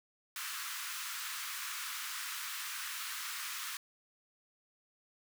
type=high-pass noise; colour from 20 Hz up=pink; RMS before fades=-41 dBFS; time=0.36-3.77 s; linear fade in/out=2 ms; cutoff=1100 Hz; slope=48 dB/octave; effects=none